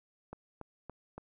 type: click train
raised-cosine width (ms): 1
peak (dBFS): -29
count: 4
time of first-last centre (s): 0.33-1.18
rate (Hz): 3.53
effects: none